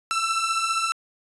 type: beating tone pair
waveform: sawtooth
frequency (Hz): 1323 / 1338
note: E6 / E6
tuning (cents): +6 / +25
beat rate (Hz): 15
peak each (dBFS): -24 / -20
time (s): 0.11-0.92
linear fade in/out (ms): 0
effects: resampled to 24000 Hz